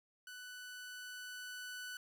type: tone with level ramp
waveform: sawtooth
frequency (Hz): 1491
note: F#6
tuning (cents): +13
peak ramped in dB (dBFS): -45 to -40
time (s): 0.27-1.97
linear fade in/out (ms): 2
effects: none